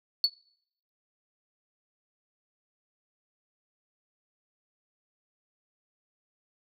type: tone with exponential decay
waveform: sine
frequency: 4435 Hz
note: C#8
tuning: in tune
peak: -14 dBFS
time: 0.24-0.32 s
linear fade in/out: 1 ms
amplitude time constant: 16 ms
effects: noise-tail reverb RT60 0.7 s tail -25 dB re dry + tanh soft clip ceiling -15 dBFS